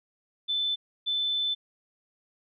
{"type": "tone pair in turn", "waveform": "sine", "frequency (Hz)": [3520, 3520], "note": ["A7", "A7"], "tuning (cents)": [0, 0], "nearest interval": "unison", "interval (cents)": 0, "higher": "neither", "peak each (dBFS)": -25, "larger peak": "neither", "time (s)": [[0.48, 0.76], [1.06, 1.55]], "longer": "second", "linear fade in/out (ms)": 20, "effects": []}